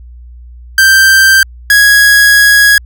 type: tone pair in turn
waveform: 45% pulse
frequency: 1568 / 1661.2 Hz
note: G6 / G#6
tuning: 0 / 0 cents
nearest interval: minor second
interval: 100 cents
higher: second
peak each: -3 dBFS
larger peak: neither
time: 0.78-1.43 / 1.7-2.78 s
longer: second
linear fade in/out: 2 ms
effects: added 60 Hz sine -29 dBFS peak until 2.85 s